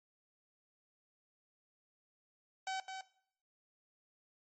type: tone with echo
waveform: sawtooth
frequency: 762 Hz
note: G5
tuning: 49 cents flat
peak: -33 dBFS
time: 2.67-2.8 s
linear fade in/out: 2 ms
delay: 210 ms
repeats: 1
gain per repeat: -6 dB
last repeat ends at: 3.01 s
effects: noise-tail reverb RT60 0.6 s tail -17 dB re dry + MP3 32 kbps